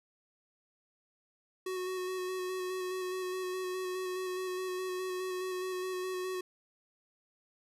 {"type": "tone with vibrato", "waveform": "square", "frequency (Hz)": 369.6, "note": "F#4", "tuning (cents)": -2, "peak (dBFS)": -35, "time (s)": [1.66, 6.41], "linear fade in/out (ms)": 5, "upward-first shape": "square", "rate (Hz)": 4.8, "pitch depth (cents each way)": 16, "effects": ["resampled to 32000 Hz"]}